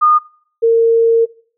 sine tone pair in turn, 1223 / 458.1 Hz, D#6 / A#4, -30 / -30 cents, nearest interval octave + perfect fourth, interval 1700 cents, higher first, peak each -7 dBFS, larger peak neither, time 0.01-0.19 / 0.62-1.26 s, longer second, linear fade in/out 20 ms, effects noise-tail reverb RT60 0.5 s tail -21 dB re dry

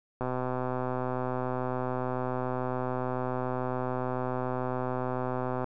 click train, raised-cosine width 1 ms, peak -18 dBFS, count 691, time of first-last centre 0.21-5.643 s, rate 127 Hz, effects none

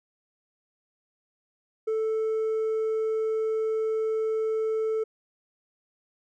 triangle tone with hard clipping, 440 Hz, A4, in tune, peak -23 dBFS, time 1.87-5.04 s, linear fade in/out 10 ms, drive 1 dB, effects none

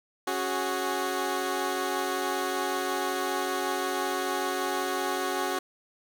15% pulse chord, C# suspended fourth, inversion none, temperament equal with one note detuned, 275.9 / 370 / 415.3 Hz, C#4 / F#4 / G#4, -8 / 0 / 0 cents, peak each -28 / -23 / -28 dBFS, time 0.27-5.59 s, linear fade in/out 5 ms, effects none

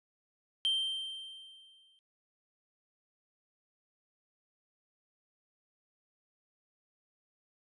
triangle tone with exponential decay, 3139 Hz, G7, 2 cents sharp, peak -24 dBFS, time 0.65-1.99 s, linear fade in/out 0 ms, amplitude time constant 290 ms, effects tanh soft clip ceiling -20 dBFS + resampled to 24000 Hz

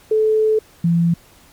sine tone pair in turn, 434.6 / 169.51 Hz, A4 / E3, -21 / +49 cents, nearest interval octave + major third, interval 1630 cents, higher first, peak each -12 dBFS, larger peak neither, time 0.11-0.59 / 0.84-1.14 s, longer first, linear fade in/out 5 ms, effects pink hiss -49 dBFS RMS until 1.52 s + MP3 96 kbps

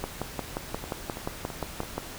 two click trains, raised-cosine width 1 ms, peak -15 / -22 dBFS, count 12 / 4, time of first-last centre 0.04-1.98 / 0.84-1.833 s, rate 5.67 / 3.02 Hz, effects pink hiss -41 dBFS RMS until 2.18 s

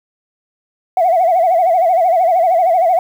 sine tone with vibrato, 702 Hz, F5, 9 cents sharp, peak -8 dBFS, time 0.97-2.99 s, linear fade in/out 2 ms, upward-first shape sine, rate 13 Hz, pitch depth 130 cents each way, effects tanh soft clip ceiling -5 dBFS + 7-bit

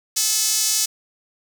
sawtooth tone with high-pass filter, 432.2 Hz, A4, 31 cents flat, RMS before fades -20 dBFS, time 0.16-0.86 s, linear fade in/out 10 ms, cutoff 6000 Hz, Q 1.6, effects none

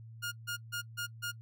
sawtooth tone bursts, 1421 Hz, F6, 30 cents sharp, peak -31 dBFS, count 5, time 0.22-1.32 s, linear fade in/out 20 ms, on 100 ms, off 150 ms, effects noise-tail reverb RT60 0.1 s tail -24 dB re dry + added 113 Hz sine -47 dBFS peak until 1.41 s

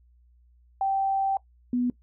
sine tone pair in turn, 779 / 246 Hz, G5 / B3, -11 / -7 cents, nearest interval octave + minor sixth, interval 1996 cents, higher first, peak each -22 dBFS, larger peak neither, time 0.81-1.37 / 1.73-1.9 s, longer first, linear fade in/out 2 ms, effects noise-tail reverb RT60 0.1 s tail -19 dB re dry + added 60 Hz sine -56 dBFS peak until 2.02 s

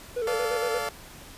triangle tone with vibrato, 466.2 Hz, A#4, in tune, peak -24 dBFS, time 0.16-0.79 s, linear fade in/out 10 ms, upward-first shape square, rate 8.6 Hz, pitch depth 79 cents each way
20% pulse chord, D minor, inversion second, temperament equal with one note detuned, 440 / 576.6 / 698.5 Hz, A4 / D5 / F5, 0 / -32 / 0 cents, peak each -28 dBFS, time 0.27-0.89 s, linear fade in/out 2 ms
effects pink hiss -46 dBFS RMS until 1.37 s + resampled to 32000 Hz

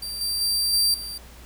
sawtooth tone with level steps, 4699 Hz, D8, in tune, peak -27 / -21 / -18 / -15 / -29 dBFS, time 0.02-1.18 s, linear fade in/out 5 ms, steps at 0.21 / 0.41 / 0.73 / 0.94 s, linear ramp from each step 2 ms, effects added 60 Hz sine -44 dBFS peak until 1.45 s + pink hiss -48 dBFS RMS until 1.45 s

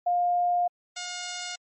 sine / 5% pulse tone pair in turn, 707 / 716 Hz, F5 / F5, +21 / +43 cents, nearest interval unison, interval 22 cents, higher second, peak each -21 dBFS, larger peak neither, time 0.06-0.68 / 0.96-1.56 s, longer first, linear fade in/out 10 ms, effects MP3 32 kbps

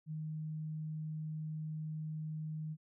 sine tone, 155.56 Hz, D#3, in tune, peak -38 dBFS, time 0.06-2.77 s, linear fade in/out 50 ms, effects none

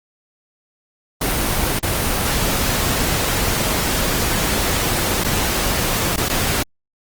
pink noise with dropouts, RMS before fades -19 dBFS, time 1.21-6.63 s, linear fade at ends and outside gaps 5 ms, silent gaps 1.791-1.828 / 5.238-5.245 / 6.162-6.177 / 6.286-6.296 s, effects Opus 24 kbps

